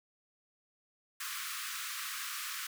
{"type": "high-pass noise", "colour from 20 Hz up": "pink", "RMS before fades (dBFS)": -40, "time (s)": [1.2, 2.67], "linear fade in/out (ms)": 5, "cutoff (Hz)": 1100, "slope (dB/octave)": 96, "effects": []}